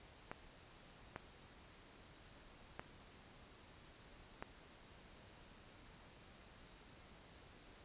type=clicks; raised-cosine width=0.5 ms; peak=-29 dBFS; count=4; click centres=0.315 / 1.161 / 2.795 / 4.425 s; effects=pink hiss -61 dBFS RMS until 7.84 s + resampled to 8000 Hz